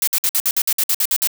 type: noise bursts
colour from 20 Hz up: blue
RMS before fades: -17 dBFS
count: 12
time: 0.02-1.273 s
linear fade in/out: 2 ms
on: 54 ms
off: 55 ms
effects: none